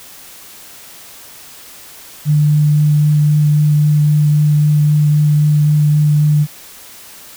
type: tone with vibrato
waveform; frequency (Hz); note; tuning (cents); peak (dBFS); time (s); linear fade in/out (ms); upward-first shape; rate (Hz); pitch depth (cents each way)
sine; 149.4; D3; +30; -8; 2.25-6.47; 50; triangle; 3.8; 11
effects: white hiss -37 dBFS RMS until 7.36 s